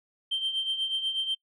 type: tone with tremolo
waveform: sine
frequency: 3136 Hz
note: G7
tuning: in tune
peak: -22 dBFS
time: 0.31-1.35 s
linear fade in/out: 10 ms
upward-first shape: triangle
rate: 8.2 Hz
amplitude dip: 75%
effects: noise-tail reverb RT60 0.1 s tail -26 dB re dry + tanh soft clip ceiling -23 dBFS